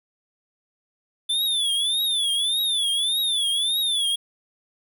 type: tone with vibrato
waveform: square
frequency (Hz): 3500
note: A7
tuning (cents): -10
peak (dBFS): -21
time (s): 1.29-4.16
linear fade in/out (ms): 10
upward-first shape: triangle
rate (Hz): 1.7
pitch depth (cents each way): 160
effects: none